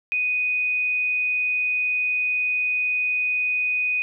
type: tone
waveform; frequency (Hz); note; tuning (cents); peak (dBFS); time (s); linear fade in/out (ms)
sine; 2489; D#7; 0; -20; 0.12-4.02; 0
effects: none